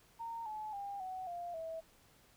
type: tone with pitch steps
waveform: sine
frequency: 920 / 858.4 / 800.9 / 747.3 / 697.2 / 650.5 Hz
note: A#5 / A5 / G5 / F#5 / F5 / E5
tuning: -23 / -43 / +37 / +17 / -3 / -23 cents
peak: -40 dBFS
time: 0.19-1.81 s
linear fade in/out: 20 ms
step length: 270 ms
effects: pink hiss -66 dBFS RMS until 2.36 s